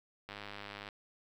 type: click train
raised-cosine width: 0.3 ms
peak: -28 dBFS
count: 62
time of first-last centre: 0.29-0.888 s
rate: 102 Hz
effects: 10-bit